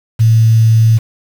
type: tone with quantisation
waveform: sine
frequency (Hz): 112.3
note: A2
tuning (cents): +36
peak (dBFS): -5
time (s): 0.19-0.99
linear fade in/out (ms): 20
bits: 5
effects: none